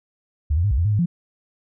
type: tone with pitch steps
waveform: sine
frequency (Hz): 74 / 85.2 / 102.9 / 61.8 / 84.6 / 105.8 / 104 / 172.7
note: D2 / F2 / G#2 / B1 / E2 / G#2 / G#2 / F3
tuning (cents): +14 / -42 / -16 / +2 / +45 / +33 / +3 / -19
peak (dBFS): -16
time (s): 0.5-1.06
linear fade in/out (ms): 10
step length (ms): 70
effects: none